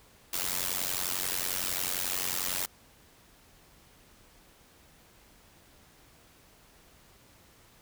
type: noise with amplitude modulation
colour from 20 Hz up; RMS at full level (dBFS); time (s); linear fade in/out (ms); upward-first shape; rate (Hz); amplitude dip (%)
white; -28; 0.33-2.66; 5; sine; 91.1; 95
effects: pink hiss -59 dBFS RMS until 7.81 s